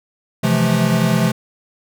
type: chord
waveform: square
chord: F major seventh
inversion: second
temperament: equal with one note detuned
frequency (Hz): 130.81 / 164.81 / 174.61 / 215.5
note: C3 / E3 / F3 / A3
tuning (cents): 0 / 0 / 0 / -36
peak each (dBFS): -20 / -21 / -20 / -19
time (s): 0.43-1.32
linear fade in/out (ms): 10
effects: none

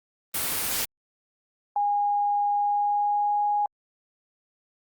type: noise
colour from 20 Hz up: white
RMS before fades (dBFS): -27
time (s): 0.34-0.85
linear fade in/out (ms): 5
type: tone with pitch glide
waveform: sine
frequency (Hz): 819 to 826.6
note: G#5 to G#5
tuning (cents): -24 to -8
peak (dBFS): -21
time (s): 1.76-3.66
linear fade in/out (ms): 2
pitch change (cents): +16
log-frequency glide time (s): 2.52-3.43
effects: Opus 32 kbps

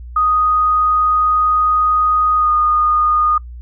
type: tone with pitch glide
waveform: sine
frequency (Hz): 1244.5 to 1227.4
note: D#6 to D#6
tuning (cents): 0 to -24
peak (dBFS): -11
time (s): 0.16-3.38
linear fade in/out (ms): 5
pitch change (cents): -24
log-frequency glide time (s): 2.37-2.5
effects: noise-tail reverb RT60 0.1 s tail -23 dB re dry + added 60 Hz sine -29 dBFS peak until 3.61 s

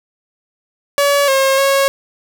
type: tone with pitch steps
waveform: sawtooth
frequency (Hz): 568 / 538 / 549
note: C#5 / C5 / C#5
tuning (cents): +42 / +48 / -17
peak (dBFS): -7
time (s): 0.98-1.88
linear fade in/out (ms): 0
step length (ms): 300
effects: none

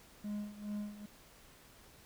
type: tone with tremolo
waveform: triangle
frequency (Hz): 207.7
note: G#3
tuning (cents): 0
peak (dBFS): -34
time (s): 0.24-1.06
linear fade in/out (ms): 5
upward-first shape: sine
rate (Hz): 2.4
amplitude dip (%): 80
effects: pink hiss -60 dBFS RMS until 2.05 s

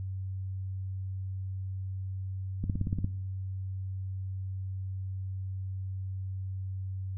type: click train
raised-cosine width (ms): 5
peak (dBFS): -18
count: 8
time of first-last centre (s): 2.64-3.045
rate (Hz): 17.3
effects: noise-tail reverb RT60 0.8 s tail -17 dB re dry + added 95 Hz sine -33 dBFS peak until 7.17 s

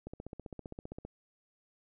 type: click train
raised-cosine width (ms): 2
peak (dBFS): -29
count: 16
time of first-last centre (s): 0.07-1.05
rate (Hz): 15.3
effects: none

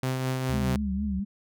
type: tone with tremolo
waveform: sawtooth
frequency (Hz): 129.9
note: C3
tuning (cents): -12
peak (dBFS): -21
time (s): 0.03-0.76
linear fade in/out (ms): 2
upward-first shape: triangle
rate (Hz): 4.8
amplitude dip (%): 35
type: tone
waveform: sine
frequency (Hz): 72.2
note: D2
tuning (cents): -29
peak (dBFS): -31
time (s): 0.49-1.2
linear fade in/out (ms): 5
type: tone with vibrato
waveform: sine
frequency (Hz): 200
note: G3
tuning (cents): +35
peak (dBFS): -27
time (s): 0.52-1.25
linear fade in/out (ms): 20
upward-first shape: triangle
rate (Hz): 4.3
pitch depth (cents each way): 120
effects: none

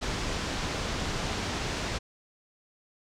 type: low-pass noise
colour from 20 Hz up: pink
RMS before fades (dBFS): -32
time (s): 0.01-1.99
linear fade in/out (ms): 20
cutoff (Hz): 6700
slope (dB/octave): 24
effects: none

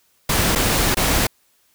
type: noise with dropouts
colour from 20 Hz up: pink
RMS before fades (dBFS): -18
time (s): 0.29-1.27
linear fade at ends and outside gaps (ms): 5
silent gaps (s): 0.552-0.557 / 0.946-0.969
effects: white hiss -61 dBFS RMS until 1.74 s

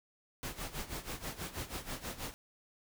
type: noise with tremolo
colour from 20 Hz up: pink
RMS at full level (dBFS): -39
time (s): 0.43-2.34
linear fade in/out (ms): 0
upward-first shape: sine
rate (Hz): 6.2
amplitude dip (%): 80
effects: none

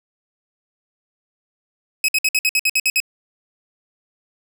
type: tone bursts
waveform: sawtooth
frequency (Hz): 2550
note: D#7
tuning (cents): +42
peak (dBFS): -11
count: 10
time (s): 2.04-3.002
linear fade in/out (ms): 2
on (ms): 44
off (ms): 58
effects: none

